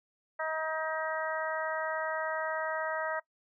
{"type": "harmonic tone", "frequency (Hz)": 316.5, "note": "D#4", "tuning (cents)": 30, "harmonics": [2, 3, 4, 5, 6], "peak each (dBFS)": [-35, -37, -38, -39, -40], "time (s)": [0.39, 3.2], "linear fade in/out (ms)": 10, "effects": ["noise-tail reverb RT60 0.1 s tail -21 dB re dry"]}